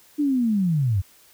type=linear sweep; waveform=sine; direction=down; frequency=302.3 to 86.2 Hz; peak=-18 dBFS; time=0.18-1.02 s; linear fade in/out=20 ms; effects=white hiss -54 dBFS RMS until 1.33 s